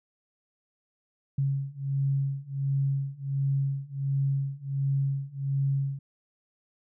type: beating tone pair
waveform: sine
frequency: 137 / 138.4 Hz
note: C#3 / C#3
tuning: -20 / -2 cents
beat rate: 1.4 Hz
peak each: -29 / -28 dBFS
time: 1.38-5.99 s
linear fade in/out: 5 ms
effects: none